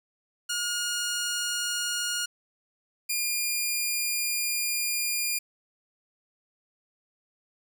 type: tone pair in turn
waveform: 10% pulse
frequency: 1431 / 2412 Hz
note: F6 / D7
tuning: +42 / +46 cents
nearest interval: major sixth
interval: 904 cents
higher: second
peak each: -19 / -17 dBFS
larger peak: second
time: 0.49-2.26 / 3.09-5.39 s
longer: second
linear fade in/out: 10 ms
effects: none